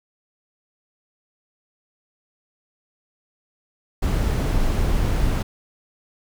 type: noise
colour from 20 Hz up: brown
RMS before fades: -20 dBFS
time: 4.02-5.43 s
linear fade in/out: 10 ms
effects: none